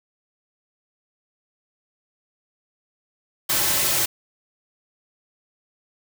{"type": "noise with comb filter", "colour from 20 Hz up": "white", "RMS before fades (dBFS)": -21, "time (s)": [3.49, 4.06], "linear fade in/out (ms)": 10, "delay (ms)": 4.2, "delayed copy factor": -0.6, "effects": []}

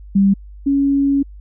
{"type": "tone pair in turn", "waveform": "sine", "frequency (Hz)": [196.9, 278.5], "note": ["G3", "C#4"], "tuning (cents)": [8, 8], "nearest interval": "tritone", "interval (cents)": 600, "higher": "second", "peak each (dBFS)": [-9, -12], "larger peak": "first", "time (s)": [[0.15, 0.34], [0.66, 1.23]], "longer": "second", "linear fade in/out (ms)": 10, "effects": ["added 50 Hz sine -34 dBFS peak until 1.4 s"]}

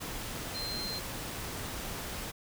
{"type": "tone in noise", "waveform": "sine", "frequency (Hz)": 4146, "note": "C8", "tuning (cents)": -17, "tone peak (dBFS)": -36, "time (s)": [0.54, 1], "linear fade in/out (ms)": 20, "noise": "pink", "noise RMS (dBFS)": -39, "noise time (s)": [0, 2.32], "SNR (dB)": 0, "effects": []}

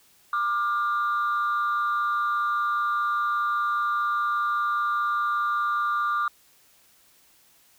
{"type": "tone pair together", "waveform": "sine", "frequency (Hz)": [1189, 1414], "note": ["D6", "F6"], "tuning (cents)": [21, 21], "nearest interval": "minor third", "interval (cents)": 300, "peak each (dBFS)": [-22, -27], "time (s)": [0.33, 6.28], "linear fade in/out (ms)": 2, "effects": ["tanh soft clip ceiling -18 dBFS", "white hiss -59 dBFS RMS until 7.78 s"]}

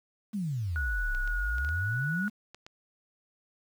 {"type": "exponential two-way sweep", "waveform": "sine", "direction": "down then up", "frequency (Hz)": [220, 30.23, 220], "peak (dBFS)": -29, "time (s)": [0.33, 2.3], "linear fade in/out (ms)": 20, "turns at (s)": 1.16}
{"type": "tone with vibrato", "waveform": "sine", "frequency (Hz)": 1458, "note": "F#6", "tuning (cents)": -26, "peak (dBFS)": -31, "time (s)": [0.76, 2.28], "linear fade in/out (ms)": 0, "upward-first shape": "sine", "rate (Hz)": 1, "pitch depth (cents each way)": 18}
{"type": "clicks", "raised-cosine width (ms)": 0.2, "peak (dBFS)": -29, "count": 7, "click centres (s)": [1.149, 1.276, 1.583, 1.648, 1.69, 2.546, 2.665]}
{"effects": ["9-bit"]}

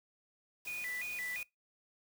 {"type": "noise", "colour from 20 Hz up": "white", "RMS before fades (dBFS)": -49, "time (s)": [0.65, 1.43], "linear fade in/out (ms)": 2}
{"type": "tone with vibrato", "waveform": "sine", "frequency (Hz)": 2209, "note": "C#7", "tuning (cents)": -7, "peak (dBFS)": -37, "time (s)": [0.67, 1.43], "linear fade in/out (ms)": 2, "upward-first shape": "square", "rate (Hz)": 2.9, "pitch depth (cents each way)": 190}
{"effects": ["noise-tail reverb RT60 0.2 s tail -23 dB re dry"]}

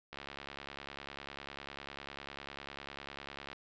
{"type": "click train", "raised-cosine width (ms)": 0.3, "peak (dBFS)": -28, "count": 239, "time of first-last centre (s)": [0.13, 3.53], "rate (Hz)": 70, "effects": ["resampled to 16000 Hz"]}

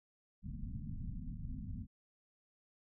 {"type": "low-pass noise", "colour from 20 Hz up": "pink", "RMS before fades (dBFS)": -43, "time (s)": [0.42, 1.87], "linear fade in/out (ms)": 50, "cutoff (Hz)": 260, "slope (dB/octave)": 96, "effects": []}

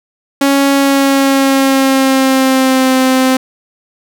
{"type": "tone with pitch glide", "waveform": "sawtooth", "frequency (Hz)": [277.2, 260.1], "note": ["C#4", "C4"], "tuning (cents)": [0, -10], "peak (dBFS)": -4, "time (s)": [0.41, 3.37], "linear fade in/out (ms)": 5, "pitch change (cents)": -110, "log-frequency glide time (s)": [0.73, 2.95], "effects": []}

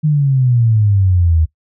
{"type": "exponential sweep", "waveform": "sine", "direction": "down", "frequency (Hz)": [155.56, 77.78], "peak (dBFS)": -9, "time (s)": [0.03, 1.46], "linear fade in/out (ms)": 20, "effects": ["noise-tail reverb RT60 0.1 s tail -18 dB re dry"]}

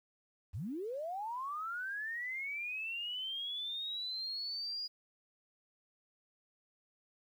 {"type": "linear sweep", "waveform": "sine", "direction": "up", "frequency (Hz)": [67, 4900], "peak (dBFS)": -37, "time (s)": [0.53, 4.88], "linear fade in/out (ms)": 20, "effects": ["11-bit"]}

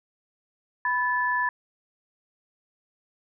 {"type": "tone pair together", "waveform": "sine", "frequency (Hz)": [990.8, 1736], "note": ["B5", "A6"], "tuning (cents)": [5, -24], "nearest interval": "minor seventh", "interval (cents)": 971, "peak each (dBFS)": -25, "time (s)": [0.85, 1.49], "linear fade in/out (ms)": 2, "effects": []}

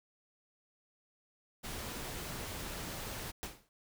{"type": "noise", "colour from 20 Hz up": "pink", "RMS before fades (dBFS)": -42, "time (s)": [1.63, 3.32], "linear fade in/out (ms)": 20}
{"type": "noise with exponential decay", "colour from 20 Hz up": "pink", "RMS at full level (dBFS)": -38, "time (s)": [3.43, 3.69], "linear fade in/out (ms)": 0, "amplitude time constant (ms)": 55}
{"effects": []}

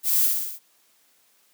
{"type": "noise with echo", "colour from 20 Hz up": "violet", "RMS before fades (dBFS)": -22, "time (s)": [0.03, 0.3], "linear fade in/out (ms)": 50, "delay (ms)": 59, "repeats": 5, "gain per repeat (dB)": -3, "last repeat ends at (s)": 0.595, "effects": ["white hiss -62 dBFS RMS until 1.53 s", "high-pass 200 Hz 12 dB/octave"]}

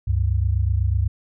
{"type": "tone pair together", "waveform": "sine", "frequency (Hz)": [69.94, 98], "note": ["C#2", "G2"], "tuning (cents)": [16, 0], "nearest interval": "tritone", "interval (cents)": 584, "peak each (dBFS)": -20, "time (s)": [0.07, 1.08], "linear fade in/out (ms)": 10, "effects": []}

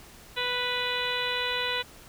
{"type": "harmonic tone", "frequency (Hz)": 493.9, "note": "B4", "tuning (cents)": 0, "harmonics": [1, 2, 3, 4, 5, 6, 7, 8], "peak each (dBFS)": [-35, -35, -35, -35, -35, -35, -35, -35], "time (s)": [0.36, 1.83], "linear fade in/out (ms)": 20, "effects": ["pink hiss -50 dBFS RMS until 2.08 s"]}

